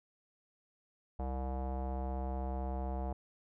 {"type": "tone with low-pass filter", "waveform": "square", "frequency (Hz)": 65.41, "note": "C2", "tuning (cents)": 0, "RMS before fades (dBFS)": -37, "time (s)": [1.19, 3.13], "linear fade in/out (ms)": 5, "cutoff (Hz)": 760, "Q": 4, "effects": []}